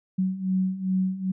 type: beating tone pair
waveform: sine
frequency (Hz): 185.8 / 188.3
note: F#3 / F#3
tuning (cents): +7 / +31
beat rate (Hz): 2.5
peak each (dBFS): -28 / -24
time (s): 0.18-1.32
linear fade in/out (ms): 10
effects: none